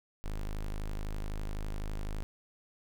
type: tone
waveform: square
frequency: 25.96 Hz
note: G#0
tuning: in tune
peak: -34 dBFS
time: 0.24-2.23 s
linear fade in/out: 0 ms
effects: none